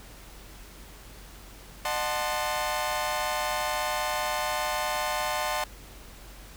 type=chord; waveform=sawtooth; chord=D# diminished seventh; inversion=none; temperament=equal with one note detuned; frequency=608.4 / 740 / 880 / 1046.5 Hz; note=D#5 / F#5 / A5 / C6; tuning=-39 / 0 / 0 / 0 cents; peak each=-29 dBFS; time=1.85-5.64 s; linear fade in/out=2 ms; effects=added 47 Hz sine -47 dBFS peak until 6.56 s + pink hiss -49 dBFS RMS until 6.56 s